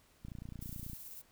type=click train; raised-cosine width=5 ms; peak=-33 dBFS; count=21; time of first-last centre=0.25-0.933 s; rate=29.3 Hz
type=noise with tremolo; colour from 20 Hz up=violet; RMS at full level=-48 dBFS; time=0.61-1.22 s; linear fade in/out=10 ms; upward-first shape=square; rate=18 Hz; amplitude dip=30%
effects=pink hiss -67 dBFS RMS until 1.31 s